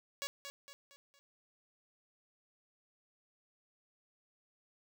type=tone with echo; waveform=5% pulse; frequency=561 Hz; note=C#5; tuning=21 cents sharp; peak=-26 dBFS; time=0.22-0.27 s; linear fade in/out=0 ms; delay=230 ms; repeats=4; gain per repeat=-7 dB; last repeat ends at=1.19 s; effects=none